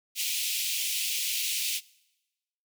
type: high-pass noise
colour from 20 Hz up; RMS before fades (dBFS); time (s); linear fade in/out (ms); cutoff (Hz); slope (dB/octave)
pink; -30; 0.15-1.81; 50; 2400; 48
effects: noise-tail reverb RT60 1.0 s tail -23 dB re dry